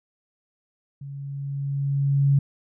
sine tone with level ramp, 139.6 Hz, C#3, 13 cents sharp, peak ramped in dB -34 to -14 dBFS, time 1.01-2.39 s, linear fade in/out 5 ms, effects none

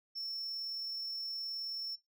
sine tone with amplitude modulation, 5400 Hz, E8, 41 cents sharp, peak -34 dBFS, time 0.15-1.96 s, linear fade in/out 20 ms, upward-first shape sine, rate 39 Hz, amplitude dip 35%, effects noise-tail reverb RT60 0.2 s tail -21 dB re dry + tanh soft clip ceiling -36 dBFS

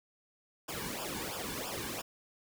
pink noise with flanger, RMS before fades -39 dBFS, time 0.68-2.02 s, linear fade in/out 10 ms, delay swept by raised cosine 0.48 to 1.58 ms, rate 3 Hz, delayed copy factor -0.9, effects none

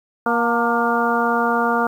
harmonic tone with a mistuned harmonic, 235.9 Hz, A#3, 21 cents sharp, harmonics 1 / 2 / 3 / 4 / 5 / 6, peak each -23 / -23 / -23 / -23 / -23 / -23 dBFS, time 0.26-1.87 s, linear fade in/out 2 ms, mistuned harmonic 4, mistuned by -51 cents, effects 8-bit

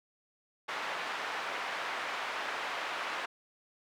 pink band-pass noise, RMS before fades -37 dBFS, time 0.68-3.26 s, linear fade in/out 10 ms, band 850 to 2400 Hz, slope 12 dB/octave, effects none

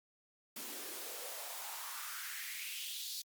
white noise with high-pass filter sweep, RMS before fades -44 dBFS, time 0.56-3.22 s, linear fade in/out 5 ms, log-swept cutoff 240 to 4500 Hz, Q 3.5, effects Opus 48 kbps

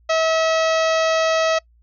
harmonic tone, 645 Hz, E5, 38 cents flat, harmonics 1 / 2 / 3 / 4 / 5 / 6 / 7 / 8 / 9 / 10, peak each -17 / -23 / -27 / -29 / -31 / -33 / -34 / -35 / -36 / -37 dBFS, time 0.09-1.59 s, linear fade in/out 10 ms, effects noise-tail reverb RT60 0.1 s tail -25 dB re dry + added 58 Hz sine -52 dBFS peak until 1.82 s

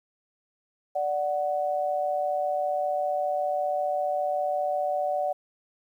sine tone pair together, 587.3 / 742.1 Hz, D5 / F#5, 0 / +5 cents, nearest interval major third, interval 405 cents, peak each -27 dBFS, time 0.95-5.33 s, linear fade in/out 10 ms, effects 10-bit

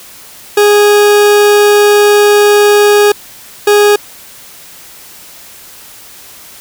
40% pulse tone bursts at uneven times, 413.4 Hz, G#4, 8 cents flat, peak -3 dBFS, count 2, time 0.57-3.12 / 3.67-3.96 s, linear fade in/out 5 ms, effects white hiss -34 dBFS RMS until 6.6 s

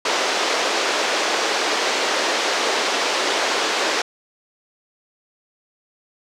pink band-pass noise, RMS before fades -21 dBFS, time 0.05-4.02 s, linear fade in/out 5 ms, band 370 to 6300 Hz, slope 24 dB/octave, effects none

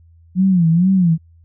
sine tone with vibrato, 176.8 Hz, F3, 22 cents sharp, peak -10 dBFS, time 0.35-1.18 s, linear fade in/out 50 ms, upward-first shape sine, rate 2.2 Hz, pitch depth 150 cents each way, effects added 83 Hz sine -45 dBFS peak until 1.44 s

